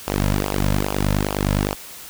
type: tone with flanger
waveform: sawtooth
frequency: 49.72 Hz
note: G1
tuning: 25 cents sharp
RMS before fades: -21 dBFS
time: 0.07-1.75 s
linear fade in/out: 10 ms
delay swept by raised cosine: 0.49 to 2.69 ms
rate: 2.4 Hz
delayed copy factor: -0.85
effects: white hiss -38 dBFS RMS until 2.09 s